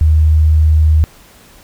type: tone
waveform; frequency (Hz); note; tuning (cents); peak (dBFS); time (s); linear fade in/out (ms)
sine; 77.78; D#2; 0; -6; 0.01-1.04; 0
effects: pink hiss -43 dBFS RMS until 1.63 s